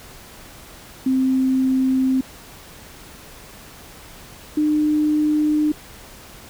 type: tone pair in turn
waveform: sine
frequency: 261.6 / 302.5 Hz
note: C4 / D#4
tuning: 0 / -49 cents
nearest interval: minor third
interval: 251 cents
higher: second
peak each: -15 / -15 dBFS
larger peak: neither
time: 1.06-2.21 / 4.57-5.72 s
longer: neither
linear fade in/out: 5 ms
effects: pink hiss -42 dBFS RMS until 6.49 s